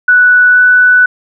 sine tone with pitch glide, 1480 to 1489.4 Hz, F#6 to F#6, 0 to +11 cents, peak -3 dBFS, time 0.08-1.06 s, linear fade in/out 5 ms, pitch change +11 cents, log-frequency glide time 0.51-0.59 s, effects none

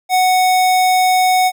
square tone, 740 Hz, F#5, in tune, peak -11 dBFS, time 0.09-1.52 s, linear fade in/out 50 ms, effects none

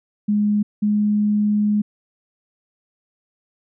sine tone pair in turn, 208.1 / 208.9 Hz, G#3 / G#3, +4 / +10 cents, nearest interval unison, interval 6 cents, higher second, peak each -15 dBFS, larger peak neither, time 0.28-0.63 / 0.82-1.82 s, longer second, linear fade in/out 10 ms, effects none

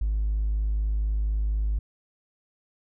sine tone with hard clipping, 52.1 Hz, G#1, 6 cents sharp, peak -23 dBFS, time 0.01-1.79 s, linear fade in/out 5 ms, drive 1 dB, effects none

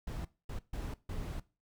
brown noise bursts at uneven times, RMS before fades -39 dBFS, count 4, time 0.07-0.25 / 0.49-0.59 / 0.73-0.94 / 1.09-1.4 s, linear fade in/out 5 ms, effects noise-tail reverb RT60 0.3 s tail -19 dB re dry

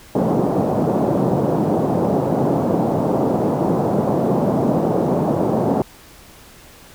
pink band-pass noise, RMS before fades -18 dBFS, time 0.15-5.82 s, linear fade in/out 2 ms, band 140 to 790 Hz, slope 24 dB/octave, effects pink hiss -44 dBFS RMS until 6.94 s

